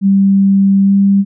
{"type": "tone with pitch glide", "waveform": "sine", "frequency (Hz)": [196, 197.82], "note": ["G3", "G3"], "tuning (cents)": [0, 16], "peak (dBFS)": -6, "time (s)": [0.01, 1.25], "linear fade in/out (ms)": 50, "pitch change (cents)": 16, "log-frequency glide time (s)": [0.83, 0.93], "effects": []}